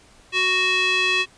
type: tone with band-pass filter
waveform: square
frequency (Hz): 370.8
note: F#4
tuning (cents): +4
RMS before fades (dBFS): -20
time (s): 0.32-1.26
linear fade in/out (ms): 50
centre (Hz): 2800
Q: 3
effects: pink hiss -52 dBFS RMS until 1.37 s + resampled to 22050 Hz